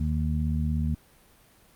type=harmonic tone; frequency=76.7 Hz; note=D#2; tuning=24 cents flat; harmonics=1 / 2 / 3; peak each=-26 / -29 / -31 dBFS; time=0-0.95 s; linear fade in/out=5 ms; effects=pink hiss -58 dBFS RMS until 1.75 s + Opus 48 kbps